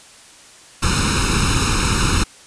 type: noise with comb filter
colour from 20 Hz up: pink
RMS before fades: -17 dBFS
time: 0.82-2.24 s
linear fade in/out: 10 ms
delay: 0.76 ms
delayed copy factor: +0.95
effects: white hiss -44 dBFS RMS until 2.46 s + resampled to 22050 Hz